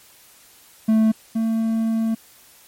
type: tone pair in turn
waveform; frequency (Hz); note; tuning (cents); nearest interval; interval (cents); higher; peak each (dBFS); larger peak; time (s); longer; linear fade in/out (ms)
triangle; 220 / 224.4; A3 / A3; 0 / +34; unison; 34; second; -11 / -16; first; 0.88-1.12 / 1.35-2.15; second; 10
effects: white hiss -50 dBFS RMS until 2.67 s + MP3 64 kbps